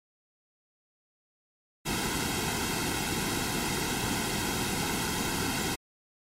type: noise with comb filter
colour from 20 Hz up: pink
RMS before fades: -30 dBFS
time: 1.85-5.76 s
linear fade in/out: 20 ms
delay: 1.7 ms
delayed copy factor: -0.8
effects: low-pass 12000 Hz 12 dB/octave + MP3 64 kbps